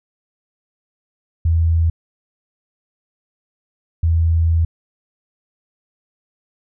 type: tone bursts at uneven times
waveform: sine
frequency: 82.41 Hz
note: E2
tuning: in tune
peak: -12 dBFS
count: 2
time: 1.45-1.9 / 4.03-4.65 s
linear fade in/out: 5 ms
effects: none